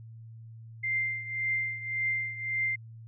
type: tone with tremolo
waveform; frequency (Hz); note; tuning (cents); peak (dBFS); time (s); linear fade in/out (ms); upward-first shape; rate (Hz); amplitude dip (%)
sine; 2093; C7; 0; -25; 0.83-2.76; 10; triangle; 1.8; 80
effects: added 113 Hz sine -44 dBFS peak until 3.07 s